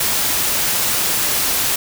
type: noise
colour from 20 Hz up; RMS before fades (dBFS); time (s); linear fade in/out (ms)
white; -18; 0-1.76; 5
effects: none